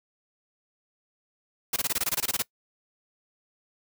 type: noise bursts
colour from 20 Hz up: white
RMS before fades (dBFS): -26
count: 13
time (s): 1.73-2.423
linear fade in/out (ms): 5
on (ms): 33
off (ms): 22
effects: noise-tail reverb RT60 0.1 s tail -22 dB re dry